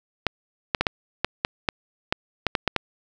clicks, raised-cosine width 0.3 ms, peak -4 dBFS, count 12, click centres 0.267 / 0.748 / 0.81 / 0.868 / 1.246 / 1.449 / 1.688 / 2.125 / 2.467 / 2.552 / 2.677 / 2.763 s, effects none

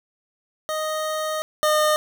25% pulse tone pair in turn, 622 / 610.6 Hz, D#5 / D#5, -1 / -33 cents, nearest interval unison, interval 32 cents, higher first, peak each -20 / -13 dBFS, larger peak second, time 0.69-1.42 / 1.63-1.96 s, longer first, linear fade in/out 0 ms, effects none

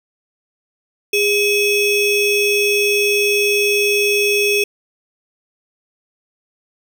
square ring-modulated tone, 1480 Hz, F#6, in tune, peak -11 dBFS, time 1.13-4.64 s, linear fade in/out 5 ms, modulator 1070 Hz, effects none

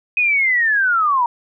sine linear sweep, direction down, 2524 to 925 Hz, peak -13 dBFS, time 0.17-1.26 s, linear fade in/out 2 ms, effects none

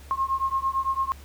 sine beating tone pair, 1069 / 1077.9 Hz, C6 / C#6, +37 / -49 cents, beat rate 8.9 Hz, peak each -26 dBFS, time 0.11-1.12 s, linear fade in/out 0 ms, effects added 70 Hz sine -43 dBFS peak until 1.24 s + pink hiss -51 dBFS RMS until 1.24 s

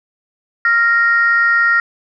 sine tone pair together, 1391.3 / 1864.7 Hz, F6 / A#6, -7 / 0 cents, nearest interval perfect fourth, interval 507 cents, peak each -12 dBFS, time 0.65-1.8 s, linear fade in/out 2 ms, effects tanh soft clip ceiling -3 dBFS

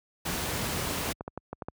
pink noise, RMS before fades -31 dBFS, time 0.25-1.13 s, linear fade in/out 10 ms
clicks, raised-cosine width 1 ms, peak -21 dBFS, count 9, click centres 0.825 / 0.91 / 1.091 / 1.209 / 1.279 / 1.376 / 1.53 / 1.622 / 1.685 s
effects high-pass 60 Hz 12 dB/octave

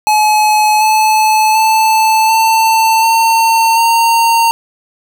square tone with pitch steps, 853 / 865.9 / 879 / 892.3 / 905.8 / 919.5 Hz, G#5 / A5 / A5 / A5 / A#5 / A#5, +46 / -28 / -2 / +24 / -50 / -24 cents, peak -8 dBFS, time 0.07-4.51 s, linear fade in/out 0 ms, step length 740 ms, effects none

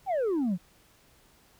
sine exponential sweep, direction down, 822 to 165.4 Hz, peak -22 dBFS, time 0.06-0.58 s, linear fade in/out 50 ms, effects tanh soft clip ceiling -24 dBFS + pink hiss -61 dBFS RMS until 1.59 s

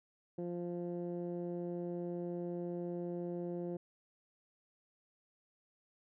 15% pulse tone with low-pass filter, 174.5 Hz, F3, 1 cent flat, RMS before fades -40 dBFS, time 0.38-3.77 s, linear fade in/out 5 ms, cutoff 430 Hz, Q 1.4, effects none

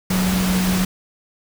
sine tone in noise, 185 Hz, F#3, in tune, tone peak -17 dBFS, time 0.1-0.85 s, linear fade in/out 5 ms, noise pink, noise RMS -24 dBFS, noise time 0.1-0.85 s, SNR +4 dB, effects none

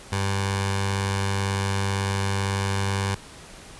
15% pulse tone with notch filter, 98 Hz, G2, in tune, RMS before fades -25 dBFS, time 0.12-3.15 s, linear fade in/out 5 ms, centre 270 Hz, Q 0.64, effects pink hiss -44 dBFS RMS until 3.79 s + resampled to 24000 Hz

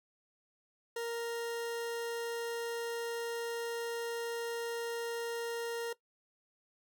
40% pulse tone, 466.5 Hz, A#4, 1 cent sharp, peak -34 dBFS, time 0.96-5.93 s, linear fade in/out 5 ms, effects noise-tail reverb RT60 0.1 s tail -18 dB re dry

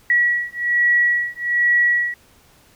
sine beating tone pair, 1927 / 1928.2 Hz, B6 / B6, -43 / -42 cents, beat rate 1.2 Hz, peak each -18 dBFS, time 0.1-2.14 s, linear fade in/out 2 ms, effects pink hiss -53 dBFS RMS until 2.75 s

